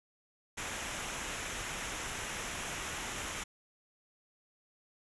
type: noise with comb filter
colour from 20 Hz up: pink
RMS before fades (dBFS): -39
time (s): 0.57-3.44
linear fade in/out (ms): 10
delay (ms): 0.22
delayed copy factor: -0.55
effects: resampled to 24000 Hz